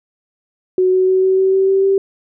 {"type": "tone with pitch steps", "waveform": "sine", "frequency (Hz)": [370, 372.8, 375.6, 378.4, 381.3, 384.2, 387.1, 390], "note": ["F#4", "F#4", "F#4", "F#4", "G4", "G4", "G4", "G4"], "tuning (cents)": [0, 13, 26, 39, -48, -35, -22, -9], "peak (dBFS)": -10, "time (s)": [0.78, 1.98], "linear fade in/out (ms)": 2, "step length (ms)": 150, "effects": []}